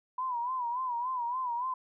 sine tone with vibrato, 987.8 Hz, B5, in tune, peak -30 dBFS, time 0.18-1.74 s, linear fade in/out 5 ms, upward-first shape sine, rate 3.5 Hz, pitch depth 94 cents each way, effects none

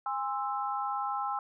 sine chord, Ab augmented, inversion none, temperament equal with one note detuned, 816.3 / 1046.5 / 1318.5 Hz, Ab5 / C6 / E6, -30 / 0 / 0 cents, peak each -33 / -36 / -35 dBFS, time 0.06-1.39 s, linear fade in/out 2 ms, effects none

